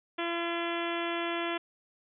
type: harmonic tone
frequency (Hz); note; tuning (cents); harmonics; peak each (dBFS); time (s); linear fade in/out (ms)
340; F4; -46; 1 / 2 / 3 / 4 / 5 / 6 / 7 / 8 / 9 / 10; -34 / -37 / -39 / -40 / -41 / -42 / -42 / -43 / -44 / -44; 0.18-1.58; 10
effects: none